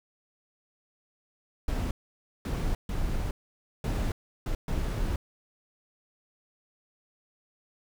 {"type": "noise bursts at uneven times", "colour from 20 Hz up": "brown", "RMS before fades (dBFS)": -29, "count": 6, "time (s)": [[1.68, 1.91], [2.45, 2.75], [2.89, 3.31], [3.84, 4.12], [4.46, 4.55], [4.68, 5.16]], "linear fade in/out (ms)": 2, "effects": []}